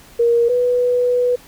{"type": "tone pair in turn", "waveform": "sine", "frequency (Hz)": [470.3, 492.3], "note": ["A#4", "B4"], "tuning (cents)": [15, -6], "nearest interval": "minor second", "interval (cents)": 79, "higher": "second", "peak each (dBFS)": [-11, -13], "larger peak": "first", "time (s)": [[0.19, 0.49], [0.49, 1.36]], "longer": "second", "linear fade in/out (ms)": 10, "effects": ["pink hiss -45 dBFS RMS until 1.47 s"]}